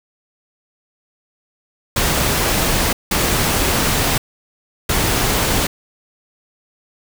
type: noise bursts at uneven times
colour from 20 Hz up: pink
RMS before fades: -17 dBFS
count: 3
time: 1.96-2.93 / 3.11-4.18 / 4.89-5.67 s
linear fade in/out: 5 ms
effects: none